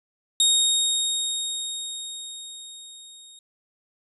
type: tone with level ramp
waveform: 25% pulse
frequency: 3729 Hz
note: A#7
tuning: in tune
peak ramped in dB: -12 to -42 dBFS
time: 0.4-3.39 s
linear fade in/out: 2 ms
effects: resampled to 32000 Hz